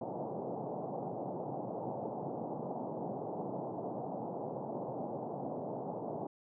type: band-pass noise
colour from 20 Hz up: white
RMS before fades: -40 dBFS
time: 0.01-6.27 s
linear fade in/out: 5 ms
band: 120 to 840 Hz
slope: 48 dB/octave
effects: none